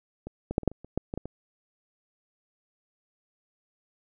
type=clicks; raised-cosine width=2 ms; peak=-24 / -18 / -8 / -26 / -8 / -30 / -30 / -13 / -19 / -18 / -23 dBFS; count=11; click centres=0.27 / 0.51 / 0.581 / 0.633 / 0.677 / 0.716 / 0.846 / 0.976 / 1.139 / 1.176 / 1.256 s; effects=none